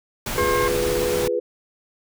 pink noise, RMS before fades -27 dBFS, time 0.26-1.28 s, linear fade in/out 5 ms
sine chord, F diminished, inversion none, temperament equal, 349.2 / 415.3 / 493.9 Hz, F4 / Ab4 / Cb5, 0 / 0 / 0 cents, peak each -28 / -25 / -22 dBFS, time 0.37-1.4 s, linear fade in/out 10 ms
harmonic tone, 535 Hz, C5, 38 cents sharp, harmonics 2 / 3 / 4, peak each -23 / -29 / -31 dBFS, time 0.38-0.68 s, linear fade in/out 0 ms
effects none

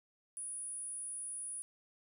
sine tone, 9770 Hz, D#9, 33 cents flat, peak -40 dBFS, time 0.37-1.62 s, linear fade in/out 0 ms, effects none

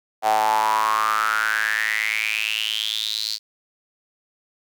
sawtooth tone with high-pass filter sweep, 108.7 Hz, A2, 21 cents flat, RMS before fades -22 dBFS, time 0.22-3.39 s, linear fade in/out 50 ms, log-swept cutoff 730 to 4500 Hz, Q 8.6, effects none

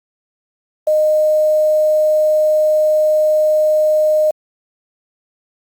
sine tone with quantisation, 615 Hz, D#5, 20 cents flat, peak -10 dBFS, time 0.87-4.31 s, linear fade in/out 5 ms, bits 6, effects Opus 48 kbps

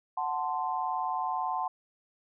sine chord, F# diminished, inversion none, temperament equal with one note detuned, 740 / 880 / 1041.7 Hz, F#5 / A5 / C6, 0 / 0 / -8 cents, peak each -33 dBFS, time 0.17-1.68 s, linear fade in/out 5 ms, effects none

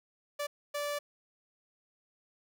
sawtooth tone bursts at uneven times, 582 Hz, D5, 16 cents flat, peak -29 dBFS, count 2, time 0.39-0.47 / 0.74-0.99 s, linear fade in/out 10 ms, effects none

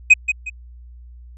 triangle tone with echo, 2512 Hz, D#7, 16 cents sharp, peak -3 dBFS, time 0.1-0.14 s, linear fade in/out 10 ms, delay 180 ms, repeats 2, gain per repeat -10 dB, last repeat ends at 0.5 s, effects added 60 Hz sine -38 dBFS peak until 1.37 s + resampled to 24000 Hz

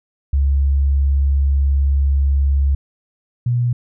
sine tone pair in turn, 69.3 / 121.29 Hz, C#2 / B2, 0 / -31 cents, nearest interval minor seventh, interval 969 cents, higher second, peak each -12 / -14 dBFS, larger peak first, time 0.33-2.75 / 3.46-3.73 s, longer first, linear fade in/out 5 ms, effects none

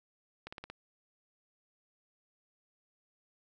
slowing click train, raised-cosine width 0.3 ms, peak -27 dBFS, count 5, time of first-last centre 0.47-0.7 s, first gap 55 ms, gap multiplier 1.03, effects none

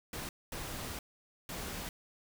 pink noise bursts at uneven times, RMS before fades -41 dBFS, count 3, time 0.13-0.29 / 0.52-0.99 / 1.49-1.89 s, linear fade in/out 2 ms, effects none

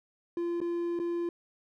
triangle tone with dropouts, 343.8 Hz, F4, 27 cents flat, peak -27 dBFS, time 0.37-1.29 s, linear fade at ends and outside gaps 2 ms, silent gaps 0.604-0.614 / 0.991-0.998 s, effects none

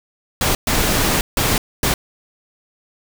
pink noise bursts at uneven times, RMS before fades -17 dBFS, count 4, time 0.41-0.55 / 0.67-1.21 / 1.37-1.58 / 1.83-1.94 s, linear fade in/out 2 ms, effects none

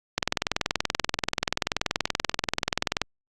click train, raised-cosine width 0.2 ms, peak -5 dBFS, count 60, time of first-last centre 0.18-3.017 s, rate 20.8 Hz, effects Opus 48 kbps

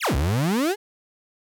35% pulse exponential two-way sweep, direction down then up, 3729 to 63.1 to 436.5 Hz, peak -18 dBFS, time 0-0.76 s, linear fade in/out 50 ms, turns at 0.16 s, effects none

